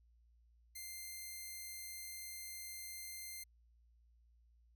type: tone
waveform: 5% pulse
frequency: 2093 Hz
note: C7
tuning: in tune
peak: -36 dBFS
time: 0.75-3.44 s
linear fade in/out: 10 ms
effects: added 58 Hz sine -66 dBFS peak until 4.75 s